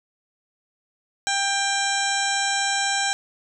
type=harmonic tone; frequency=792 Hz; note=G5; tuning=18 cents sharp; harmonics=1 / 2 / 3 / 4 / 5 / 7 / 8 / 9 / 10; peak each=-26 / -26 / -32 / -32 / -29 / -32 / -35 / -33 / -31 dBFS; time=1.27-3.13 s; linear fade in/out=0 ms; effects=none